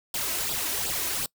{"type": "noise with flanger", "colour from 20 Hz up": "white", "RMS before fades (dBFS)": -29, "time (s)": [0.14, 1.26], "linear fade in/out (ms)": 2, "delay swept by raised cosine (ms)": [0.23, 3.23], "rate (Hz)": 2.7, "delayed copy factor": 0.7, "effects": ["noise-tail reverb RT60 0.1 s tail -24 dB re dry"]}